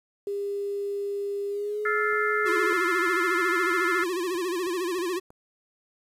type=tone with pitch glide; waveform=sine; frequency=402.8 to 422.1 Hz; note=G4 to G#4; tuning=+47 to +28 cents; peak=-27 dBFS; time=0.27-2.73 s; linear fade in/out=2 ms; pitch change=+81 cents; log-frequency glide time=1.49-1.82 s
type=chord; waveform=sine; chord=F major seventh; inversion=third; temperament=just; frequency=1309.6 / 1396.9 / 1746.1 / 2095 Hz; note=E6 / F6 / A6 / C7; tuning=-12 / 0 / -14 / +2 cents; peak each=-29 / -28 / -29 / -31 dBFS; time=1.85-4.04 s; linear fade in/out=5 ms
type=click train; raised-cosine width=1 ms; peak=-36 dBFS; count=11; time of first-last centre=2.13-5.305 s; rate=3.15 Hz
type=tone with vibrato; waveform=square; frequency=356.8 Hz; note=F4; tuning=37 cents sharp; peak=-27 dBFS; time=2.45-5.2 s; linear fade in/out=20 ms; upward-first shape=sine; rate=14 Hz; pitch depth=110 cents each way
effects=resampled to 32000 Hz + 9-bit